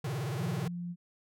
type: tone with vibrato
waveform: square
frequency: 133.4 Hz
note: C3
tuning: 34 cents sharp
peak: -33 dBFS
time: 0.04-0.68 s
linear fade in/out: 5 ms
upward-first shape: sine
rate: 18 Hz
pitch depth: 300 cents each way
type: tone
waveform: sine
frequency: 174.61 Hz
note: F3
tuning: in tune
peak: -35 dBFS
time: 0.35-0.96 s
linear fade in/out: 50 ms
effects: none